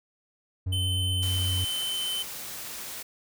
triangle tone with pitch glide, 92.5 to 91.7 Hz, F#2 to F#2, 0 to -15 cents, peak -24 dBFS, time 0.66-1.65 s, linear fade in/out 10 ms, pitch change -15 cents, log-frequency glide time 0.82-1.37 s
square tone, 3062 Hz, G7, 41 cents flat, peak -29 dBFS, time 0.72-2.23 s, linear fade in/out 10 ms
white noise, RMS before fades -38 dBFS, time 1.22-3.03 s, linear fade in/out 10 ms
effects none

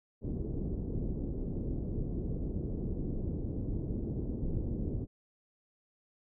pink low-pass noise, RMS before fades -35 dBFS, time 0.21-5.07 s, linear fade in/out 50 ms, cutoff 390 Hz, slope 24 dB/octave, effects none

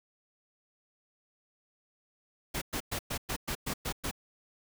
pink noise bursts, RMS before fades -34 dBFS, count 9, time 2.54-4.113 s, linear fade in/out 10 ms, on 77 ms, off 110 ms, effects none

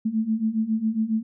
sine beating tone pair, 216.2 / 223.5 Hz, A3 / A3, -30 / +27 cents, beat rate 7.3 Hz, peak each -26 / -23 dBFS, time 0.05-1.23 s, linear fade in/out 10 ms, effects none

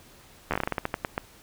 slowing click train, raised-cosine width 0.5 ms, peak -11 dBFS, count 14, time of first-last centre 0.51-1.179 s, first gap 12 ms, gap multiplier 1.22, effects pink hiss -53 dBFS RMS until 1.42 s

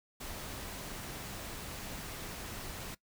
pink noise, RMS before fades -43 dBFS, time 0.2-2.95 s, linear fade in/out 10 ms, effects noise-tail reverb RT60 0.1 s tail -20 dB re dry

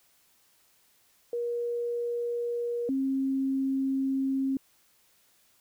sine tone pair in turn, 475.9 / 268.4 Hz, A#4 / C4, +36 / +44 cents, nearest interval minor seventh, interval 992 cents, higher first, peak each -28 / -25 dBFS, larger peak second, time 1.33-2.89 / 2.89-4.57 s, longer second, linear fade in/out 2 ms, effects white hiss -65 dBFS RMS until 5.6 s

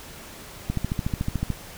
click train, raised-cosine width 5 ms, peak -12 dBFS, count 12, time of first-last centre 0.7-1.503 s, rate 13.7 Hz, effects pink hiss -42 dBFS RMS until 1.77 s

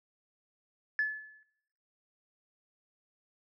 sine tone with exponential decay, 1725 Hz, A6, 35 cents flat, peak -23 dBFS, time 0.99-1.43 s, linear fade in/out 1 ms, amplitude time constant 94 ms, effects noise-tail reverb RT60 0.8 s tail -18 dB re dry + tanh soft clip ceiling -21 dBFS

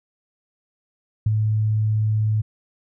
sine tone with ADSR envelope, 108 Hz, A2, 32 cents flat, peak -13 dBFS, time 1.26-2.42 s, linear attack 6 ms, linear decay 20 ms, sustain -4 dB, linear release 15 ms, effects none

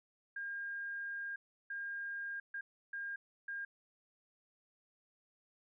sine tone bursts at uneven times, 1612 Hz, G6, 48 cents sharp, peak -39 dBFS, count 5, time 0.36-1.36 / 1.7-2.4 / 2.54-2.61 / 2.93-3.16 / 3.48-3.65 s, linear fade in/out 5 ms, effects none

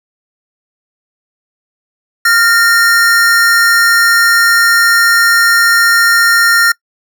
square tone pair together, 1396.9 / 1831.7 Hz, F6 / A#6, 0 / -31 cents, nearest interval perfect fourth, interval 469 cents, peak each -10 dBFS, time 2.25-6.72 s, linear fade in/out 5 ms, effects noise-tail reverb RT60 0.1 s tail -24 dB re dry

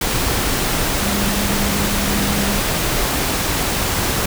sine tone in noise, 201.7 Hz, G3, 50 cents sharp, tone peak -21 dBFS, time 1.02-2.6 s, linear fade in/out 5 ms, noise pink, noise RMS -19 dBFS, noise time 0.01-4.26 s, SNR -5 dB, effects none

